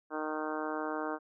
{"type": "harmonic tone", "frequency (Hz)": 154.5, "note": "D#3", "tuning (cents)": -12, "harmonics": [2, 3, 4, 5, 6, 7, 8, 9, 10], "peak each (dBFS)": [-38, -40, -41, -42, -43, -43, -44, -45, -45], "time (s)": [0.1, 1.19], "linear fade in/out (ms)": 50, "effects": []}